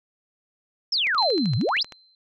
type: exponential two-way sweep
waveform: sine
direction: down then up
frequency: 5588 to 104.5 to 5588 Hz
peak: -20 dBFS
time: 0.92-1.83 s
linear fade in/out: 5 ms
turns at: 1.56 s
type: click train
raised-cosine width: 0.2 ms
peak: -21 dBFS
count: 12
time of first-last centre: 1.07-1.923 s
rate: 12.9 Hz
type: tone with exponential decay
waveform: sine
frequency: 4094 Hz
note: C8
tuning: 38 cents flat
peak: -19 dBFS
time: 1.18-2.15 s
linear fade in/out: 1 ms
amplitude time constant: 210 ms
effects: none